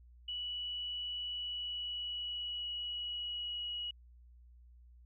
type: tone with pitch glide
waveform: sine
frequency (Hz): 2947 to 2910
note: F#7 to F#7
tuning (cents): -8 to -29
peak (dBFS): -37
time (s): 0.28-3.91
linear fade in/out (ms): 5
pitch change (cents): -21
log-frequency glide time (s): 1.29-3.68
effects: added 60 Hz sine -56 dBFS peak until 5.05 s